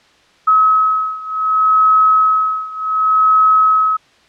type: beating tone pair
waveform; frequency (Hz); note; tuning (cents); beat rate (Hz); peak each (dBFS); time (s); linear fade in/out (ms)
sine; 1281 / 1281.67; E6 / E6; -50 / -49; 0.67; -12 / -14; 0.47-3.97; 10
effects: white hiss -50 dBFS RMS until 4.28 s + low-pass 4000 Hz 12 dB/octave